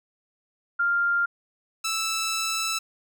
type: tone pair in turn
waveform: sine / 10% pulse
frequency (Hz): 1396.9 / 1318.5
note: F6 / E6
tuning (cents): 0 / 0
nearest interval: minor second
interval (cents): 100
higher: first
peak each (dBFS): -20 / -17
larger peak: second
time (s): 0.79-1.26 / 1.84-2.79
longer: second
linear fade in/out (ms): 10
effects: none